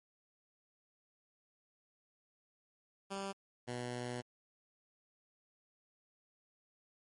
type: tone pair in turn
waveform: 10% pulse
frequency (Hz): 196 / 122.65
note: G3 / B2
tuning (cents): 0 / -12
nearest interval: minor sixth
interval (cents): 812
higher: first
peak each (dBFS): -31 / -31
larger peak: neither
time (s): 3.1-3.33 / 3.67-4.22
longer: second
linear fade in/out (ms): 20
effects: MP3 48 kbps